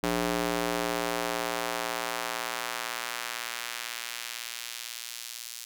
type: tone with high-pass filter sweep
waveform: square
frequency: 59 Hz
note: A#1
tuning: 22 cents sharp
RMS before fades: -33 dBFS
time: 0.03-5.65 s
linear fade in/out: 5 ms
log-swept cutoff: 260 to 4900 Hz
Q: 0.78
effects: none